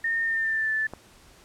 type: tone with pitch glide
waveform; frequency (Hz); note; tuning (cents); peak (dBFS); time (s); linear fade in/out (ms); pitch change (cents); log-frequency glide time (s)
sine; 1827 to 1753.6; A#6 to A6; -35 to -6; -23; 0.04-0.87; 5; -71; 0.23-0.72
type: click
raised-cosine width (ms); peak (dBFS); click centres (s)
1; -22; 0.936
effects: pink hiss -54 dBFS RMS until 1.44 s + low-pass 11000 Hz 12 dB/octave